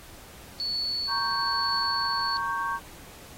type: tone with tremolo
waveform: sine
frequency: 4435 Hz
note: C#8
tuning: in tune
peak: -26 dBFS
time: 0.6-2.37 s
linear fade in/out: 0 ms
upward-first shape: triangle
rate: 1.1 Hz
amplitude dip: 30%
type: chord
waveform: sine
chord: G diminished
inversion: first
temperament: equal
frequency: 932.3 / 1108.7 / 1568 Hz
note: Bb5 / Db6 / G6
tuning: 0 / 0 / 0 cents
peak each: -32 / -29 / -32 dBFS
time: 1.07-2.8 s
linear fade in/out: 50 ms
effects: pink hiss -48 dBFS RMS until 3.37 s + AAC 48 kbps